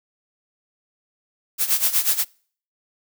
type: noise with tremolo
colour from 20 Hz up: blue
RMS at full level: -17 dBFS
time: 1.58-2.25 s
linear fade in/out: 50 ms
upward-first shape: sine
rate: 8.2 Hz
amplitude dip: 80%
effects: noise-tail reverb RT60 0.5 s tail -26 dB re dry